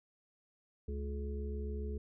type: harmonic tone with a mistuned harmonic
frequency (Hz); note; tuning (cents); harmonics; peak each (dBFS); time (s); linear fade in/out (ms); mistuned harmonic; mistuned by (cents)
71.5; D2; -46; 1 / 3 / 5 / 6; -37 / -46 / -51 / -45; 0.88-1.98; 5; 6; -18
effects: none